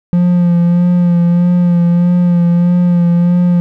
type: tone with vibrato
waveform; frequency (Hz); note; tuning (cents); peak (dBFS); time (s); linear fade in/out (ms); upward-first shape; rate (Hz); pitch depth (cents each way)
triangle; 174.61; F3; 0; -5; 0.13-3.6; 0; sine; 1.6; 26
effects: none